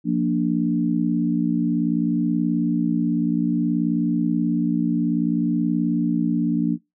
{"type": "chord", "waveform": "sine", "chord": "Bb major", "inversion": "second", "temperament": "equal", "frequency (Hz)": [174.61, 233.1, 293.7], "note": ["F3", "Bb3", "D4"], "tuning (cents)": [0, 0, 0], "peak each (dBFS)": [-23, -22, -22], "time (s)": [0.04, 6.78], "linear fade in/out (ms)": 50, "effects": ["noise-tail reverb RT60 0.2 s tail -23 dB re dry"]}